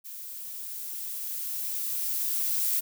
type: noise with level ramp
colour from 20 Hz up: violet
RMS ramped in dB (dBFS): -41 to -26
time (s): 0.04-2.81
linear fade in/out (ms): 20
effects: none